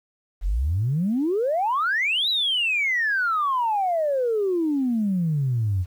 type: exponential two-way sweep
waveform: sine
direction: up then down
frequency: 40 to 4001 to 86.5 Hz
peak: -19 dBFS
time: 0.41-5.86 s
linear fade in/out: 50 ms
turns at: 2.29 s
effects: tanh soft clip ceiling -15 dBFS + 9-bit